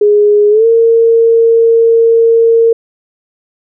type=tone with pitch glide; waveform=sine; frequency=415.3 to 458.2 Hz; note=G#4 to A#4; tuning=0 to -30 cents; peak=-4 dBFS; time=0.01-2.73 s; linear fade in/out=5 ms; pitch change=+170 cents; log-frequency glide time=0.5-0.66 s; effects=none